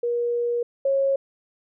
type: tone pair in turn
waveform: sine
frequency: 477 / 546.3 Hz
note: A#4 / C#5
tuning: +40 / -25 cents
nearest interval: major second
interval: 235 cents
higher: second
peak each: -21 / -18 dBFS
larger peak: second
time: 0.03-0.63 / 0.85-1.16 s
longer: first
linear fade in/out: 5 ms
effects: none